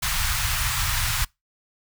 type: band-stop noise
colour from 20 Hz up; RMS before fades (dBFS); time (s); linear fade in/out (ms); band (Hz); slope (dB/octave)
pink; -24; 0.02-1.25; 10; 120 to 1000; 24
effects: noise-tail reverb RT60 0.2 s tail -25 dB re dry